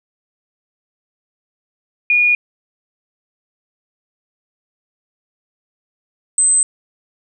sine tone pair in turn, 2442 / 8185 Hz, D#7 / C9, -33 / -39 cents, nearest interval octave + major sixth, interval 2094 cents, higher second, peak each -10 dBFS, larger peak neither, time 2.1-2.35 / 6.38-6.63 s, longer neither, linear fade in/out 2 ms, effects none

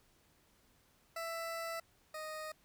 20% pulse tone pair in turn, 663 / 621.2 Hz, E5 / D#5, +10 / -3 cents, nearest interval minor second, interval 113 cents, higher first, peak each -34 / -37 dBFS, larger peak first, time 1.16-1.8 / 2.14-2.52 s, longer first, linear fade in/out 5 ms, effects pink hiss -70 dBFS RMS until 2.64 s

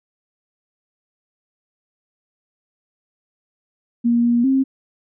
sine tone with pitch steps, 236.4 / 237.9 / 266.9 Hz, A#3 / A#3 / C4, +24 / +35 / +35 cents, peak -13 dBFS, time 4.04-4.64 s, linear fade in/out 20 ms, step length 200 ms, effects none

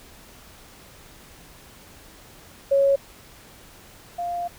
sine tone pair in turn, 553 / 698.5 Hz, C#5 / F5, -4 / 0 cents, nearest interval major third, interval 404 cents, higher second, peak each -15 / -25 dBFS, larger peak first, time 2.71-2.96 / 4.18-4.48 s, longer second, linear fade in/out 10 ms, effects pink hiss -48 dBFS RMS until 4.58 s

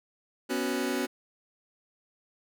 sawtooth chord, B suspended second, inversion none, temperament just, 246.9 / 277.8 / 370.4 Hz, B3 / C#4 / F#4, 0 / +4 / +2 cents, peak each -28 dBFS, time 0.49-1.07 s, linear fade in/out 20 ms, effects none

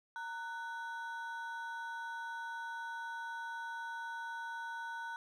triangle ring-modulated tone, 1206 Hz, D6, 46 cents sharp, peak -35 dBFS, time 0.16-5.16 s, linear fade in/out 0 ms, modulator 282 Hz, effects none

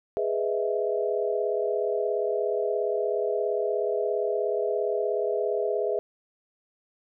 sine chord, E major seventh, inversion first, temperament equal, 415.3 / 493.9 / 622.3 / 659.3 Hz, G#4 / B4 / D#5 / E5, 0 / 0 / 0 / 0 cents, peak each -27 / -30 / -33 / -30 dBFS, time 0.17-5.99 s, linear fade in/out 0 ms, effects none

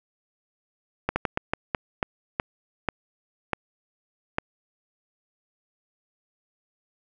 slowing click train, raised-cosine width 0.5 ms, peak -8 dBFS, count 11, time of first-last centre 1.09-4.384 s, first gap 70 ms, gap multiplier 1.32, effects none

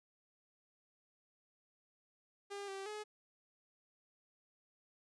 sawtooth tone with pitch steps, 401.9 / 389.3 / 423 Hz, G4 / G4 / G#4, +43 / -12 / +32 cents, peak -39 dBFS, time 2.5-3.04 s, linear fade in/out 20 ms, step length 180 ms, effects resampled to 22050 Hz

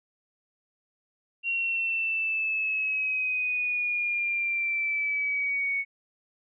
sine exponential sweep, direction down, 2754 to 2217 Hz, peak -25 dBFS, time 1.43-5.85 s, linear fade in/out 50 ms, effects none

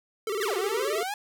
square tone with vibrato, 415.9 Hz, G#4, 2 cents sharp, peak -28 dBFS, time 0.27-1.03 s, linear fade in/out 2 ms, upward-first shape square, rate 19 Hz, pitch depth 110 cents each way
sawtooth exponential two-way sweep, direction down then up, 2087 to 349.2 to 852 Hz, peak -26 dBFS, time 0.41-1.14 s, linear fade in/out 2 ms, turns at 0.57 s
effects none

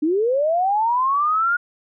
sine linear sweep, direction up, 289.3 to 1439 Hz, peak -16 dBFS, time 0.02-1.57 s, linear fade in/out 10 ms, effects none

